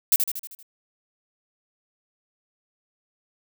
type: noise with echo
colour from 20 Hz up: violet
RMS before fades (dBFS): -17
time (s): 0.12-0.16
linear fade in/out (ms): 2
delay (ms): 78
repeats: 6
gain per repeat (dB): -5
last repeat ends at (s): 0.628
effects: none